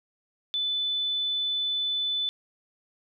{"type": "tone", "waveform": "sine", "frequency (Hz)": 3500, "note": "A7", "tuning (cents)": -10, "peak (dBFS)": -25, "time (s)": [0.54, 2.29], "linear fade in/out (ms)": 0, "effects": []}